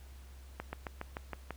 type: slowing click train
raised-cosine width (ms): 0.5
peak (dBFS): -23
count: 7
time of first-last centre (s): 0.6-1.507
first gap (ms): 130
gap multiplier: 1.06
effects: added 66 Hz sine -49 dBFS peak until 1.56 s + pink hiss -61 dBFS RMS until 1.56 s